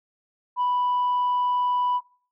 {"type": "tone", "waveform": "sine", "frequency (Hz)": 987.8, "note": "B5", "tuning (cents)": 0, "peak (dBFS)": -19, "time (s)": [0.56, 2.01], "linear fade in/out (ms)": 50, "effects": ["noise-tail reverb RT60 0.4 s tail -19 dB re dry", "tanh soft clip ceiling -18 dBFS"]}